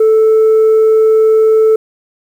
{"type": "tone", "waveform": "sine", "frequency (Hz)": 439.2, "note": "A4", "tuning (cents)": -3, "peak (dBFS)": -3, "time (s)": [0, 1.76], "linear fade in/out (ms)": 5, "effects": ["tanh soft clip ceiling -4 dBFS", "7-bit"]}